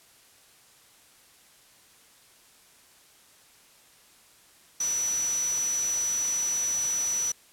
sine tone in noise, 5920 Hz, F#8, in tune, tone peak -25 dBFS, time 4.8-7.32 s, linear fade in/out 5 ms, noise white, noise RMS -37 dBFS, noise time 4.8-7.32 s, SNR +9 dB, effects white hiss -57 dBFS RMS until 7.52 s + low-pass 12000 Hz 12 dB/octave

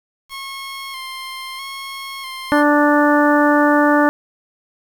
15% pulse tone with vibrato, 1070 Hz, C6, 38 cents sharp, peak -22 dBFS, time 0.29-2.64 s, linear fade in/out 50 ms, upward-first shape square, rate 0.77 Hz, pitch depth 28 cents each way
harmonic tone, 293.7 Hz, D4, in tune, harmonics 1 / 2 / 3 / 4 / 5 / 6, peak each -14 / -17 / -19 / -20 / -21 / -22 dBFS, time 2.52-4.09 s, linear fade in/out 0 ms
effects 7-bit

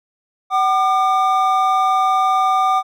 triangle tone pair together, 757.8 / 1203 Hz, F#5 / D6, +41 / +41 cents, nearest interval minor sixth, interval 800 cents, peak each -14 dBFS, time 0.5-2.83 s, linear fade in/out 50 ms, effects none

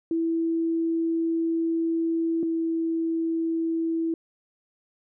sine tone pair in turn, 329.6 / 328.2 Hz, E4 / E4, 0 / -8 cents, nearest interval unison, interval 8 cents, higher first, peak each -22 / -23 dBFS, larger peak first, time 0.11-2.43 / 2.43-4.14 s, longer first, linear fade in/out 2 ms, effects none

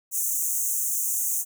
pink high-pass noise, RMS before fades -26 dBFS, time 0.11-1.45 s, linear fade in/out 50 ms, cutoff 6200 Hz, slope 96 dB/octave, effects none

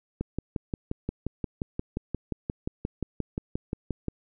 click train, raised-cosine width 3 ms, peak -16 dBFS, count 23, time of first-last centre 0.21-4.083 s, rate 5.68 Hz, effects none

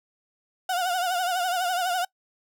35% pulse tone with vibrato, 724 Hz, F#5, 38 cents flat, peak -22 dBFS, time 0.69-2.05 s, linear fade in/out 5 ms, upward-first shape triangle, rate 12 Hz, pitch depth 92 cents each way, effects noise-tail reverb RT60 0.1 s tail -24 dB re dry

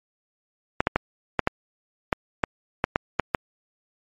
clicks, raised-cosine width 0.5 ms, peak -4 dBFS, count 11, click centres 0.805 / 0.871 / 0.96 / 1.393 / 1.474 / 2.128 / 2.438 / 2.841 / 2.959 / 3.197 / 3.348 s, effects MP3 64 kbps

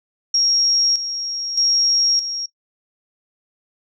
sine tone with tremolo, 5588 Hz, F8, in tune, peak -14 dBFS, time 0.34-2.46 s, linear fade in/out 5 ms, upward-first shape square, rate 0.81 Hz, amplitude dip 65%, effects noise-tail reverb RT60 0.1 s tail -19 dB re dry

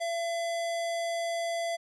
square tone, 675 Hz, E5, 41 cents sharp, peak -30 dBFS, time 0-1.77 s, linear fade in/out 20 ms, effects resampled to 24000 Hz + 12-bit

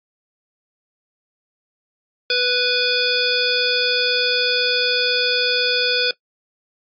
harmonic tone, 494 Hz, B4, in tune, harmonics 1 / 3 / 5 / 7 / 9 / 10, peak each -23 / -23 / -23 / -23 / -23 / -23 dBFS, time 2.3-6.11 s, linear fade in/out 2 ms, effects noise-tail reverb RT60 0.1 s tail -21 dB re dry + AAC 64 kbps

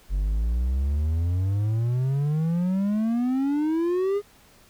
triangle exponential sweep, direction up, 46.25 to 415.3 Hz, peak -19 dBFS, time 0.09-4.22 s, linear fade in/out 50 ms, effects pink hiss -55 dBFS RMS until 4.69 s

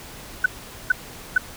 sine tone bursts, 1500 Hz, F#6, 23 cents sharp, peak -12 dBFS, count 3, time 0.44-1.38 s, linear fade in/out 5 ms, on 20 ms, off 440 ms, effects pink hiss -40 dBFS RMS until 1.56 s

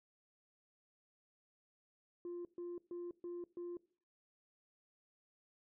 sine tone bursts, 349.2 Hz, F4, in tune, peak -40 dBFS, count 5, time 2.25-3.77 s, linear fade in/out 2 ms, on 200 ms, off 130 ms, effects noise-tail reverb RT60 0.5 s tail -22 dB re dry + tanh soft clip ceiling -40 dBFS

